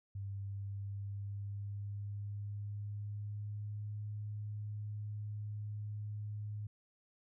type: tone with pitch glide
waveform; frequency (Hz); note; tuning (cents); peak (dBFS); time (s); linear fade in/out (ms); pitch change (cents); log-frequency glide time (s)
sine; 99 to 104.89; G2 to G#2; +18 to +18; -39; 0.15-6.67; 5; +100; 0.31-4.03
effects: none